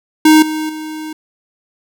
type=tone with level steps; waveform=square; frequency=311.1 Hz; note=D#4; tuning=in tune; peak=-5 / -18 / -24 dBFS; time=0.25-1.13 s; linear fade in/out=5 ms; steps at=0.42 / 0.69 s; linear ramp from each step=5 ms; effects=none